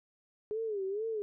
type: tone with vibrato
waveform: sine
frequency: 415.3 Hz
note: G#4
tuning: in tune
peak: -32 dBFS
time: 0.51-1.22 s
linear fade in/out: 0 ms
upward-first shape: sine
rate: 2.2 Hz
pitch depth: 150 cents each way
effects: none